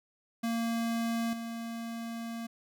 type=tone with level steps; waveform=square; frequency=230.4 Hz; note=A#3; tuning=20 cents flat; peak=-30 / -37 dBFS; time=0.43-2.47 s; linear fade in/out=10 ms; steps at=1.33 s; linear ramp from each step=2 ms; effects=none